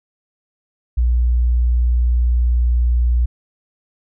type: tone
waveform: sine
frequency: 60.1 Hz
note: B1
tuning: 46 cents flat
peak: -12 dBFS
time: 0.97-3.26 s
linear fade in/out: 10 ms
effects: none